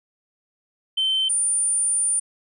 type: tone pair in turn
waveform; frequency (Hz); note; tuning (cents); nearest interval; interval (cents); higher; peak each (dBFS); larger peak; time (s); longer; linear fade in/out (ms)
sine; 3090 / 9242; G7 / D9; -26 / -29; octave + perfect fifth; 1897; second; -17; neither; 0.97-1.29 / 1.29-2.2; second; 10
effects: tanh soft clip ceiling -16 dBFS